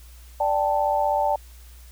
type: chord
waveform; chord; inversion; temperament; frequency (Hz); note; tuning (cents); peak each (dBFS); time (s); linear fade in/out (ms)
sine; D suspended fourth; none; equal; 587.3 / 784 / 880; D5 / G5 / A5; 0 / 0 / 0; -24 / -24 / -23; 0.4-1.36; 5
effects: added 60 Hz sine -43 dBFS peak until 1.91 s + white hiss -53 dBFS RMS until 1.91 s